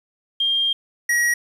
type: tone pair in turn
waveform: sine / square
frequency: 3205 / 1905.7 Hz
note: G7 / A#6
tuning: +38 / +38 cents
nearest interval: major sixth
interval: 900 cents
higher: first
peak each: -17 / -17 dBFS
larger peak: neither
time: 0.4-0.73 / 1.09-1.34 s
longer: first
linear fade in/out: 5 ms
effects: resampled to 32000 Hz + 8-bit